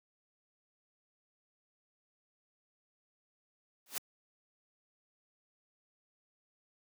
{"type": "noise with exponential growth", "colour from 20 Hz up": "white", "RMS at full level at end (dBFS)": -32, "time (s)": [3.86, 3.98], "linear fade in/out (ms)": 1, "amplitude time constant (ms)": 26, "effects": ["high-pass 200 Hz 12 dB/octave"]}